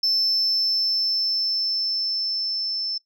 sine tone with level ramp, 5300 Hz, E8, 9 cents sharp, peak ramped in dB -16 to -24 dBFS, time 0.03-2.98 s, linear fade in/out 5 ms, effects noise-tail reverb RT60 0.1 s tail -20 dB re dry + tanh soft clip ceiling -16 dBFS

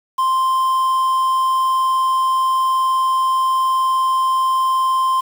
triangle tone with quantisation, 1046.5 Hz, C6, in tune, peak -12 dBFS, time 0.18-5.21 s, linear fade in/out 10 ms, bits 6, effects none

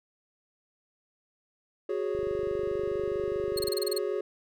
triangle chord, F# suspended second, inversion none, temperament equal, 370 / 415.3 / 554.4 Hz, F#4 / G#4 / C#5, 0 / 0 / 0 cents, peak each -30 / -29 / -34 dBFS, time 1.89-4.21 s, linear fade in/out 5 ms
click train, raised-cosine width 5 ms, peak -32 dBFS, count 39, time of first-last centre 2.15-3.682 s, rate 24.8 Hz
sawtooth tone bursts, 4286 Hz, C8, 41 cents sharp, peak -26 dBFS, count 9, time 3.57-3.982 s, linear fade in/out 5 ms, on 20 ms, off 29 ms
effects none

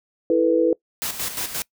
sine chord, E suspended fourth, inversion none, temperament equal, 329.6 / 440 / 493.9 Hz, E4 / A4 / B4, 0 / 0 / 0 cents, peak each -19 / -22 / -18 dBFS, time 0.3-0.73 s, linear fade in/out 2 ms
white noise with tremolo, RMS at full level -26 dBFS, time 1.02-1.62 s, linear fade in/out 0 ms, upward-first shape square, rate 5.7 Hz, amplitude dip 60%
effects noise-tail reverb RT60 0.1 s tail -23 dB re dry

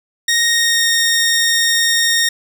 15% pulse tone with pitch glide, 1864.7 to 1850.8 Hz, A#6 to A#6, 0 to -13 cents, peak -6 dBFS, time 0.28-2.29 s, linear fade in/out 5 ms, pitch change -13 cents, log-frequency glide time 0.43-0.88 s, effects none

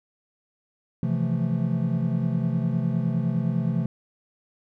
triangle chord, F major seventh, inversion second, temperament equal, 130.81 / 164.81 / 174.61 / 220 Hz, C3 / E3 / F3 / A3, 0 / 0 / 0 / 0 cents, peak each -25 / -25 / -26 / -27 dBFS, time 1.03-3.86 s, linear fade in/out 2 ms, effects none

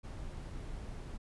brown noise, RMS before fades -43 dBFS, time 0.03-1.18 s, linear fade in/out 20 ms, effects resampled to 24000 Hz

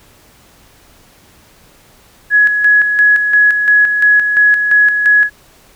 sine tone with tremolo, 1681 Hz, G#6, 20 cents sharp, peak -5 dBFS, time 2.3-5.3 s, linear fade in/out 50 ms, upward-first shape square, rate 2.9 Hz, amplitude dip 50%, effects pink hiss -46 dBFS RMS until 5.75 s

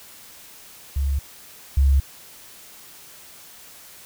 sine tone pair in turn, 69.3 / 68.5 Hz, C#2 / C#2, 0 / -20 cents, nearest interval unison, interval 20 cents, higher first, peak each -19 / -13 dBFS, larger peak second, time 0.96-1.19 / 1.77-2 s, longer neither, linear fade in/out 5 ms, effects white hiss -45 dBFS RMS until 4.05 s

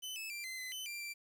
sawtooth tone with pitch steps, 3030 / 2608 / 2363 / 2062 / 2030 / 3037 / 2369 / 2351 Hz, F#7 / E7 / D7 / C7 / B6 / F#7 / D7 / D7, +40 / -19 / +10 / -26 / +47 / +44 / +14 / +1 cents, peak -38 dBFS, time 0.02-1.14 s, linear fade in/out 20 ms, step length 140 ms, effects 11-bit

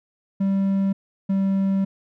triangle tone pair in turn, 195.1 / 194.16 Hz, G3 / G3, -8 / -16 cents, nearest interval unison, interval 8 cents, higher first, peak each -16 dBFS, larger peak neither, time 0.4-0.93 / 1.29-1.85 s, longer second, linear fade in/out 10 ms, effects none

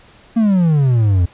triangle exponential sweep, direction down, 234.2 to 84.3 Hz, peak -8 dBFS, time 0.36-1.26 s, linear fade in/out 10 ms, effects pink hiss -46 dBFS RMS until 1.33 s + resampled to 8000 Hz

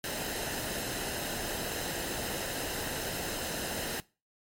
pink noise with comb filter, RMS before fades -35 dBFS, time 0.04-4 s, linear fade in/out 0 ms, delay 0.87 ms, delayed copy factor -0.55, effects noise-tail reverb RT60 0.3 s tail -21 dB re dry + MP3 64 kbps

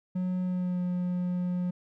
triangle tone with pitch glide, 182.7 to 179.15 Hz, F#3 to F3, -22 to +44 cents, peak -25 dBFS, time 0.15-1.71 s, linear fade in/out 10 ms, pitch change -34 cents, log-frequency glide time 0.42-0.82 s, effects none

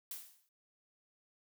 blue noise with exponential decay, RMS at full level -41 dBFS, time 0.11-0.49 s, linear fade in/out 2 ms, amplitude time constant 82 ms, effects none

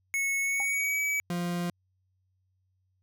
square tone with pitch glide, 2200 to 2284 Hz, C#7 to D7, -14 to -49 cents, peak -27 dBFS, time 0.14-1.2 s, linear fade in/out 0 ms, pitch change +65 cents, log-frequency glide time 0.41-1.01 s
sine tone with exponential decay, 811 Hz, G#5, 41 cents flat, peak -31 dBFS, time 0.6-0.68 s, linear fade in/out 0 ms, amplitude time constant 17 ms
40% pulse tone, 174.61 Hz, F3, in tune, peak -28 dBFS, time 1.3-1.7 s, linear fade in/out 2 ms
effects added 93 Hz sine -70 dBFS peak until 3.02 s

